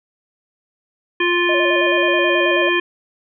harmonic tone, 350 Hz, F4, 4 cents sharp, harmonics 1 / 3 / 5 / 7 / 9, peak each -18 / -23 / -20 / -21 / -26 dBFS, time 1.2-2.8 s, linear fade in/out 5 ms
sine tone with vibrato, 590 Hz, D5, 8 cents sharp, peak -19 dBFS, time 1.49-2.69 s, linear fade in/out 2 ms, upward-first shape square, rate 9.3 Hz, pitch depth 90 cents each way
effects none

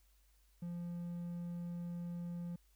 triangle tone, 173.2 Hz, F3, 14 cents flat, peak -38 dBFS, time 0.62-2.56 s, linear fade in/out 5 ms, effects added 50 Hz sine -67 dBFS peak until 2.75 s + white hiss -75 dBFS RMS until 2.75 s

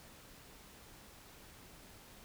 silence, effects pink hiss -57 dBFS RMS until 2.24 s

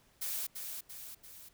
blue noise with echo, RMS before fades -37 dBFS, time 0.21-0.47 s, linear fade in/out 10 ms, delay 340 ms, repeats 3, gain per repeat -5 dB, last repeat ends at 1.49 s, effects pink hiss -67 dBFS RMS until 1.53 s

